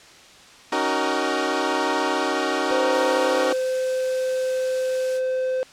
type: chord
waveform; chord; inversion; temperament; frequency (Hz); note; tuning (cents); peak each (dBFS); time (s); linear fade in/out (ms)
15% pulse; D# minor seventh; third; equal with one note detuned; 277.2 / 311.1 / 376 / 466.2; C#4 / D#4 / F#4 / A#4; 0 / 0 / +28 / 0; -21 / -20 / -19 / -21; 0.72-3.53; 5
type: tone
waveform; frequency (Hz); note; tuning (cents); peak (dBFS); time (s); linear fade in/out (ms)
triangle; 516; C5; -24; -19; 2.71-5.63; 0
type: noise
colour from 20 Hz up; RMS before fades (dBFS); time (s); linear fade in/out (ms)
blue; -32; 2.9-5.21; 50
effects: white hiss -47 dBFS RMS until 5.72 s + low-pass 6000 Hz 12 dB/octave